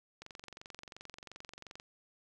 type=click train; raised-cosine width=0.2 ms; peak=-30 dBFS; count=37; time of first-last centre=0.22-1.799 s; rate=22.8 Hz; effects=none